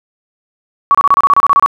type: tone bursts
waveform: sine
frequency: 1127 Hz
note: C#6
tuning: 28 cents sharp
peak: -4 dBFS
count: 12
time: 0.91-1.661 s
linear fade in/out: 0 ms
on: 36 ms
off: 29 ms
effects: none